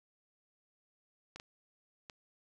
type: clicks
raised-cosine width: 0.2 ms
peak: -29 dBFS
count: 3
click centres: 1.36 / 1.399 / 2.098 s
effects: none